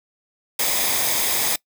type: noise with comb filter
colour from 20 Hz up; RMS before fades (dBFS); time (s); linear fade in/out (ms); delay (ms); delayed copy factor
white; -21; 0.59-1.56; 5; 0.7; -0.5
effects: noise-tail reverb RT60 0.1 s tail -22 dB re dry